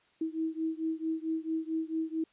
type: beating tone pair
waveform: sine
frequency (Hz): 319.5 / 324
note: D#4 / E4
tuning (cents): +46 / -30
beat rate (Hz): 4.5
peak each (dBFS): -33 / -34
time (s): 0.21-2.24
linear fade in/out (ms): 5
effects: white hiss -67 dBFS RMS until 2.32 s + resampled to 8000 Hz